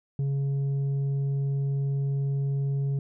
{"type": "tone with tanh clipping", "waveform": "sine", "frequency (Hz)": 138.7, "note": "C#3", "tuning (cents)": 1, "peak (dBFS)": -25, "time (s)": [0.19, 2.99], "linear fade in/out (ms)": 2, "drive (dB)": 4, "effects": []}